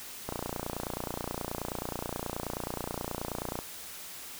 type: click train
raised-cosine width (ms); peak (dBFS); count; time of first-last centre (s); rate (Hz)
1; -19; 98; 0.29-3.589; 29.4
effects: white hiss -44 dBFS RMS until 4.39 s